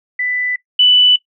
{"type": "tone pair in turn", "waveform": "sine", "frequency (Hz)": [1990, 2982], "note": ["B6", "F#7"], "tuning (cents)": [13, 13], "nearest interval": "perfect fifth", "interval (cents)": 700, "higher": "second", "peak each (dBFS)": [-16, -7], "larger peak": "second", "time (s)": [[0.19, 0.56], [0.79, 1.16]], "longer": "neither", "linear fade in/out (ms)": 5, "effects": ["noise-tail reverb RT60 0.1 s tail -17 dB re dry"]}